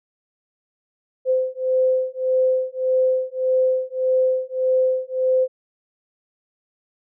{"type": "beating tone pair", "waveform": "sine", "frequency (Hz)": [515, 516.7], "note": ["C5", "C5"], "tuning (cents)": [-28, -22], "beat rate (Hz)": 1.7, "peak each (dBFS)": -20, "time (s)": [1.25, 5.48], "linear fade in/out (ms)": 50, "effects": []}